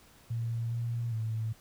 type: tone with pitch steps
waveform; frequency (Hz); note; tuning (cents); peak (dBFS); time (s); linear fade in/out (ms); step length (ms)
sine; 115.9 / 117.7 / 111.3; A#2 / A#2 / A2; -10 / +17 / +20; -30; 0.3-1.53; 10; 410
effects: pink hiss -59 dBFS RMS until 1.6 s